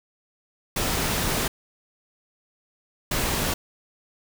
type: noise bursts at uneven times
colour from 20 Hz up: pink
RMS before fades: -25 dBFS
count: 2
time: 0.76-1.48 / 3.11-3.54 s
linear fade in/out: 5 ms
effects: none